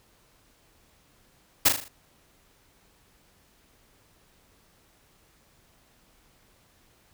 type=noise with echo; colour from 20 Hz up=white; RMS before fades=-17 dBFS; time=1.65-1.69 s; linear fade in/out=10 ms; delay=39 ms; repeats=5; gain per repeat=-6 dB; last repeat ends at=1.885 s; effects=pink hiss -62 dBFS RMS until 7.13 s